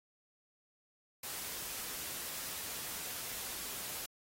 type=noise; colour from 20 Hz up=white; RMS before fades=-42 dBFS; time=1.23-4.06 s; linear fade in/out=5 ms; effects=AAC 48 kbps